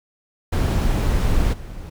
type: noise with level steps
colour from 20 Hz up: brown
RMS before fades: -18 / -34 dBFS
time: 0.52-1.9 s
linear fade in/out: 10 ms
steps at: 1.52 s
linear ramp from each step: 20 ms
effects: none

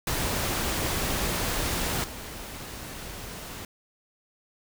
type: noise with level steps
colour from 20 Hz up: pink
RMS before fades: -28 / -39 dBFS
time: 0.07-3.65 s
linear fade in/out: 2 ms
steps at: 2.04 s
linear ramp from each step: 2 ms
effects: none

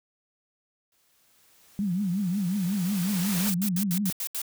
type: noise with exponential growth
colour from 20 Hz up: white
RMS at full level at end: -29 dBFS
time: 0.92-3.5 s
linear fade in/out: 1 ms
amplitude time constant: 560 ms
type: tone with vibrato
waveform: sine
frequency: 189.6 Hz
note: F#3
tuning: 43 cents sharp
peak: -24 dBFS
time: 1.79-4.1 s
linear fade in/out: 0 ms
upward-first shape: triangle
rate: 5.5 Hz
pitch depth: 210 cents each way
type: noise bursts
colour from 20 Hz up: blue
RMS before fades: -31 dBFS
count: 7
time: 3.47-4.418 s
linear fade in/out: 2 ms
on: 72 ms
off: 74 ms
effects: none

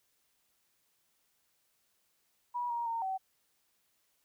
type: tone with pitch steps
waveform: sine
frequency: 970 / 943 / 918 / 763 Hz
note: B5 / A#5 / A#5 / G5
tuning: -31 / +20 / -27 / -47 cents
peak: -32 dBFS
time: 2.54-3.18 s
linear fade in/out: 20 ms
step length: 160 ms
effects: white hiss -75 dBFS RMS until 4.24 s

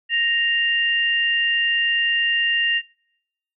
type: tone pair together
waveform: sine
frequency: 1864.8 / 2794 Hz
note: A#6 / F7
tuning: 0 / 0 cents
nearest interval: perfect fifth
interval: 700 cents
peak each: -20 dBFS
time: 0.09-2.82 s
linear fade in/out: 50 ms
effects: noise-tail reverb RT60 0.8 s tail -25 dB re dry

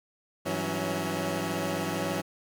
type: tone cluster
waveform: 15% pulse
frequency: 100.1 / 165.3 / 186.9 / 279.1 / 645 Hz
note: G2 / E3 / F#3 / C#4 / E5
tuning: +37 / +5 / +18 / +12 / -38 cents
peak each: -32 / -27 / -28 / -28 / -33 dBFS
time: 0.45-2.22 s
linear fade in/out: 20 ms
effects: none

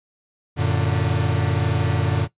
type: chord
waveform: 45% pulse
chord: Gb augmented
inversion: none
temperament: equal with one note detuned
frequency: 92.5 / 114.14 / 146.83 Hz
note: Gb2 / Bb2 / D3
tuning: 0 / -36 / 0 cents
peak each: -23 dBFS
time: 0.56-2.28 s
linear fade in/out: 50 ms
effects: noise-tail reverb RT60 0.1 s tail -17 dB re dry + resampled to 8000 Hz

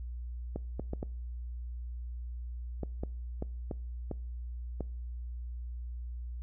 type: clicks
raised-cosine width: 2 ms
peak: -22 dBFS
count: 10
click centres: 0.56 / 0.796 / 0.934 / 1.029 / 2.833 / 3.035 / 3.424 / 3.712 / 4.113 / 4.807 s
effects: noise-tail reverb RT60 0.5 s tail -24 dB re dry + added 60 Hz sine -37 dBFS peak until 6.42 s

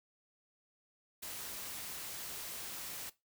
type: noise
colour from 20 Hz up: white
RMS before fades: -44 dBFS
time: 1.22-3.1 s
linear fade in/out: 10 ms
effects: noise-tail reverb RT60 0.2 s tail -17 dB re dry

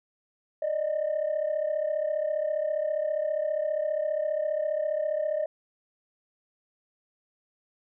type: tone pair together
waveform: sine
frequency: 587.4 / 622.3 Hz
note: D5 / D#5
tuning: 0 / 0 cents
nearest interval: minor second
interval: 100 cents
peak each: -28 / -26 dBFS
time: 0.62-5.46 s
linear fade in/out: 5 ms
effects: tanh soft clip ceiling -21 dBFS

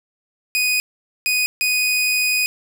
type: tone bursts at uneven times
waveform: sawtooth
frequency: 2488 Hz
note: D#7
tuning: 1 cent flat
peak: -13 dBFS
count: 3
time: 0.55-0.8 / 1.26-1.46 / 1.61-2.46 s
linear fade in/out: 0 ms
effects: none

